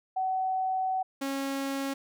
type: tone pair in turn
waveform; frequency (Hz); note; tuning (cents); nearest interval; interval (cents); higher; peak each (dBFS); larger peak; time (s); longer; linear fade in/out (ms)
sine / sawtooth; 754 / 273.6; F#5 / C#4; +32 / -23; octave + tritone; 1755; first; -26; neither; 0.16-1.03 / 1.21-1.94; first; 10
effects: none